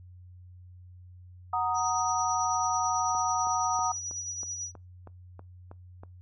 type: chord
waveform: sine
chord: D# minor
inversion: first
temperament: equal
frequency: 740 / 932.3 / 1244.5 Hz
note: F#5 / A#5 / D#6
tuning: 0 / 0 / 0 cents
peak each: -30 dBFS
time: 1.53-3.92 s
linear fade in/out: 5 ms
type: tone with tremolo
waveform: sine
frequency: 5840 Hz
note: F#8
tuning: 24 cents flat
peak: -32 dBFS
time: 1.74-4.72 s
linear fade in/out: 50 ms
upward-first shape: sine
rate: 9.1 Hz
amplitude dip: 45%
type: click train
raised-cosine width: 1 ms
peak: -32 dBFS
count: 10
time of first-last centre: 3.15-6.035 s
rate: 3.12 Hz
effects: noise-tail reverb RT60 0.2 s tail -22 dB re dry + added 90 Hz sine -47 dBFS peak until 6.21 s